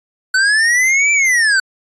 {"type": "linear two-way sweep", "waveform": "square", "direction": "up then down", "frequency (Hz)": [1496, 2349, 1496], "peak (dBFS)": -11, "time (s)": [0.34, 1.6], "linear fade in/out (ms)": 5, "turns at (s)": 1.12, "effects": ["resampled to 22050 Hz"]}